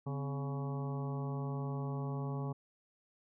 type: harmonic tone with a mistuned harmonic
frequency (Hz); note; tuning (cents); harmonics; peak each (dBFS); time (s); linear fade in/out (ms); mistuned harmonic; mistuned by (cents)
140; C#3; +18; 1 / 2 / 3 / 4 / 5 / 6 / 7 / 8; -36 / -44 / -46 / -51 / -53 / -50 / -54 / -51; 0.06-2.53; 10; 2; -120
effects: none